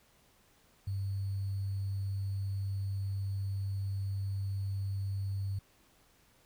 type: tone with sample-and-hold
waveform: sine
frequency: 98 Hz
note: G2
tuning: in tune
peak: -32 dBFS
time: 0.87-5.59 s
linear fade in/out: 5 ms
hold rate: 4410 Hz
effects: pink hiss -66 dBFS RMS until 6.45 s